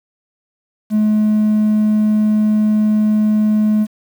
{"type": "tone", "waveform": "triangle", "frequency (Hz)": 213.4, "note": "G#3", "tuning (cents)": 47, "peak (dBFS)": -8, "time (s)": [0.9, 3.87], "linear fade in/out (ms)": 50, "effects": ["tanh soft clip ceiling -5 dBFS", "7-bit"]}